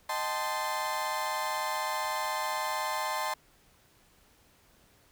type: chord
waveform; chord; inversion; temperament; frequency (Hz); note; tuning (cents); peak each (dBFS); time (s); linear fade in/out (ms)
35% pulse; A half-diminished seventh; second; equal with one note detuned; 622.3 / 784 / 880 / 1040.5; Eb5 / G5 / A5 / C6; 0 / 0 / 0 / -10; -37 / -37 / -33 / -32; 0.09-3.34; 5
effects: pink hiss -63 dBFS RMS until 5.11 s